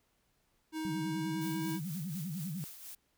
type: tone with pitch glide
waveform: square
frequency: 315.5 to 321.2 Hz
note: D#4 to E4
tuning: +24 to -45 cents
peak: -36 dBFS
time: 0.72-1.8 s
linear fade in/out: 50 ms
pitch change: +31 cents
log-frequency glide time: 0.95-1.66 s
type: tone with vibrato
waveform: sine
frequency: 169.8 Hz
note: F3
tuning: 48 cents flat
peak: -36 dBFS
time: 0.85-2.64 s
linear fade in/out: 0 ms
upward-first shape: sine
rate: 10 Hz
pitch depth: 260 cents each way
type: noise with tremolo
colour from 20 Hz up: blue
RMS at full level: -46 dBFS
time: 1.41-2.95 s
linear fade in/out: 5 ms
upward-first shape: triangle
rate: 4.2 Hz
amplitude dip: 55%
effects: pink hiss -75 dBFS RMS until 3.17 s